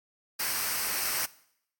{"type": "noise with comb filter", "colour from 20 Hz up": "white", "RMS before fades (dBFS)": -30, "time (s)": [0.39, 1.26], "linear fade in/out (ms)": 10, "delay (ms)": 0.28, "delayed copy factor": -0.55, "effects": ["noise-tail reverb RT60 0.7 s tail -20 dB re dry", "AAC 64 kbps"]}